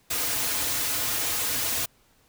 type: noise with comb filter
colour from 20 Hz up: white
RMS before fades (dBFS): -27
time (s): 0.1-1.86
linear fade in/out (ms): 10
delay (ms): 5.2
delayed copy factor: -0.8
effects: pink hiss -62 dBFS RMS until 2.28 s